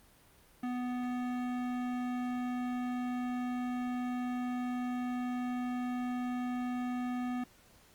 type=tone with hard clipping; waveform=sine; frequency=247.8 Hz; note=B3; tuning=6 cents sharp; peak=-35 dBFS; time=0.63-7.44 s; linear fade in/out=5 ms; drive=16 dB; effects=pink hiss -62 dBFS RMS until 7.94 s + Opus 32 kbps